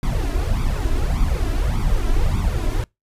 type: noise with flanger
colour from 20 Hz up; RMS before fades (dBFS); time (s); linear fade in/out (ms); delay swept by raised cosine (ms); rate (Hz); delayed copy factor
brown; -19; 0.03-2.84; 2; 0.84 to 3.04; 1.7; +0.8
effects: noise-tail reverb RT60 0.2 s tail -26 dB re dry + resampled to 32000 Hz